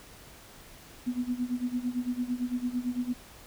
sine tone with tremolo, 246.9 Hz, B3, in tune, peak -25 dBFS, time 1.06-3.14 s, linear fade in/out 20 ms, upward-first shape sine, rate 8.9 Hz, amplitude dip 85%, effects pink hiss -51 dBFS RMS until 3.46 s

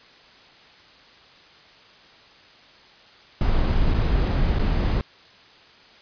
brown noise with dropouts, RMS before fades -20 dBFS, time 3.41-5.01 s, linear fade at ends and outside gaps 1 ms, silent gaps 3.939-3.943 / 4.587-4.594 s, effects white hiss -50 dBFS RMS until 6.01 s + resampled to 11025 Hz

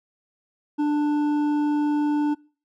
sine tone with hard clipping, 295.7 Hz, D4, 12 cents sharp, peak -21 dBFS, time 0.78-2.35 s, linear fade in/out 20 ms, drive 7 dB, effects noise-tail reverb RT60 0.4 s tail -24 dB re dry

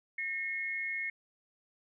sine tone pair together, 1827 / 2167 Hz, A#6 / C#7, -35 / -40 cents, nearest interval minor third, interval 295 cents, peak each -39 / -34 dBFS, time 0.18-1.1 s, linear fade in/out 5 ms, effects none

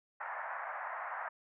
pink band-pass noise, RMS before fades -41 dBFS, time 0.2-1.29 s, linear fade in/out 10 ms, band 670 to 1900 Hz, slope 48 dB/octave, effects none

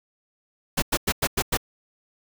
pink noise bursts, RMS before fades -22 dBFS, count 6, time 0.77-1.573 s, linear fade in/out 10 ms, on 53 ms, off 97 ms, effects none

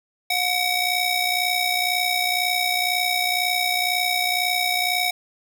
20% pulse ring-modulated tone, 1506 Hz, F#6, 30 cents sharp, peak -12 dBFS, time 0.3-5.11 s, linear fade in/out 5 ms, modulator 784 Hz, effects none

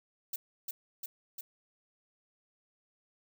violet noise with echo, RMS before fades -36 dBFS, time 0.33-0.36 s, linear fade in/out 5 ms, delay 350 ms, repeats 3, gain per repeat -2 dB, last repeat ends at 1.41 s, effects none

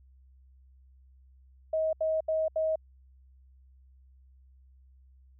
sine tone bursts, 634 Hz, D#5, 32 cents sharp, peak -25 dBFS, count 4, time 1.73-2.758 s, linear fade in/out 5 ms, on 200 ms, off 76 ms, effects added 65 Hz sine -55 dBFS peak until 5.39 s

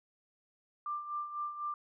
sine tone with tremolo, 1186 Hz, D6, 17 cents sharp, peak -33 dBFS, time 0.86-1.74 s, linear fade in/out 2 ms, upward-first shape sine, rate 4 Hz, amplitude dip 65%, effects none

